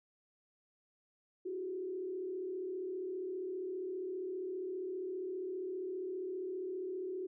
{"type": "tone with frequency modulation", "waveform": "sine", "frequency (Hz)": 371.8, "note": "F#4", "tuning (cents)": 8, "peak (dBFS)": -37, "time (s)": [1.45, 7.27], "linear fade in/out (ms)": 10, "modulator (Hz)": 35, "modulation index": 0.7, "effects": []}